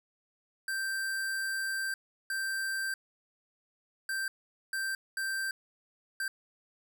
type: tone bursts at uneven times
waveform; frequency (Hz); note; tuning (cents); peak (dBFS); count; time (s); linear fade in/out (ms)
square; 1568; G6; 0; -32; 6; 0.68-1.94 / 2.3-2.94 / 4.09-4.28 / 4.73-4.95 / 5.17-5.51 / 6.2-6.28; 2
effects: none